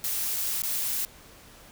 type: noise with dropouts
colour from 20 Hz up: blue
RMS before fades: -29 dBFS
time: 0.04-1.05 s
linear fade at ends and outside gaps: 0 ms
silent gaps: 0.361-0.365 / 0.62-0.635 s
effects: pink hiss -51 dBFS RMS until 1.71 s